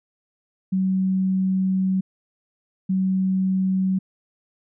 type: tone bursts at uneven times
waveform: sine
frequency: 188.8 Hz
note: F#3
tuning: 35 cents sharp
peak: -18 dBFS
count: 2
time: 0.72-2.01 / 2.89-3.99 s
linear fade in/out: 10 ms
effects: none